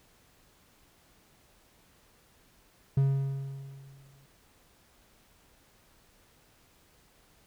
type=tone with exponential decay; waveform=triangle; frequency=136.7 Hz; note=C#3; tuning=24 cents flat; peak=-18 dBFS; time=2.97-4.26 s; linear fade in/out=5 ms; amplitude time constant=280 ms; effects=pink hiss -63 dBFS RMS until 7.46 s